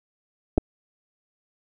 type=clicks; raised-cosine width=2 ms; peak=-7 dBFS; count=2; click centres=0.578 / 0.581 s; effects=none